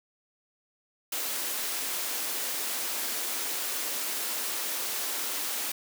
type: high-pass noise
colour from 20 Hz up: white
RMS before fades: -32 dBFS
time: 1.12-5.72 s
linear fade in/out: 5 ms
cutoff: 250 Hz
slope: 24 dB/octave
effects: none